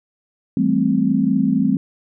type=chord; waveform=sine; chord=A minor seventh; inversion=second; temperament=equal; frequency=164.81 / 196 / 220 / 261.6 Hz; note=E3 / G3 / A3 / C4; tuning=0 / 0 / 0 / 0 cents; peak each=-24 / -19 / -20 / -18 dBFS; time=0.57-1.77 s; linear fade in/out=2 ms; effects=none